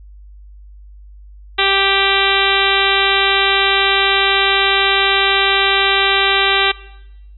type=harmonic tone with a mistuned harmonic; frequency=392 Hz; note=G4; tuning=in tune; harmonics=1 / 2 / 3 / 4 / 5 / 6 / 7 / 8 / 9 / 10; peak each=-21 / -21 / -21 / -21 / -21 / -21 / -21 / -21 / -21 / -21 dBFS; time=1.58-6.72 s; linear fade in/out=10 ms; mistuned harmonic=10; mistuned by=-24 cents; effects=noise-tail reverb RT60 0.9 s tail -19 dB re dry + added 50 Hz sine -36 dBFS peak until 7.37 s